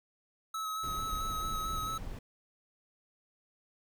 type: tone with vibrato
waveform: square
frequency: 1288 Hz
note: E6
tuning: 41 cents flat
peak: -35 dBFS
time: 0.54-1.98 s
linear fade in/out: 5 ms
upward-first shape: square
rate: 4.5 Hz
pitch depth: 15 cents each way
type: noise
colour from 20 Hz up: brown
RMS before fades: -40 dBFS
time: 0.83-2.19 s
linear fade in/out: 5 ms
effects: none